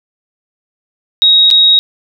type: tone with dropouts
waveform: sine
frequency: 3784 Hz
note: A#7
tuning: 25 cents sharp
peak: -4 dBFS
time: 1.22-1.79 s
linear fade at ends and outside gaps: 0 ms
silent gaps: 1.503-1.511 s
effects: none